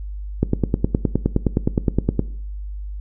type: click train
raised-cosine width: 3 ms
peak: -3 dBFS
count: 18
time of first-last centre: 0.43-2.193 s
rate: 9.64 Hz
effects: noise-tail reverb RT60 0.6 s tail -19 dB re dry + added 50 Hz sine -27 dBFS peak until 3 s